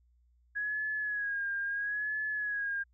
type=tone with vibrato; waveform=sine; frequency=1661.2 Hz; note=G#6; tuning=in tune; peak=-31 dBFS; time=0.55-2.84 s; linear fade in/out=20 ms; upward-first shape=sine; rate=0.75 Hz; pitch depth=59 cents each way; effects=added 60 Hz sine -64 dBFS peak until 2.93 s